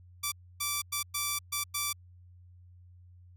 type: tone bursts at uneven times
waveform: 5% pulse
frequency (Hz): 1164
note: D6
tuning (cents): -16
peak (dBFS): -18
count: 6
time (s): 0.23-0.32 / 0.6-0.82 / 0.92-1.03 / 1.14-1.39 / 1.52-1.64 / 1.74-1.93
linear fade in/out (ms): 10
effects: added 89 Hz sine -52 dBFS peak until 3.36 s